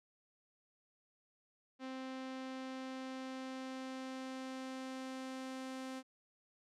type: tone with low-pass filter sweep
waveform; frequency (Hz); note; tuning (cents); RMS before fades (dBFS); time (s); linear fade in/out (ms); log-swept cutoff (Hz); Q
sawtooth; 261.6; C4; 0; -45; 1.79-6.03; 50; 4500 to 9000; 0.77
effects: none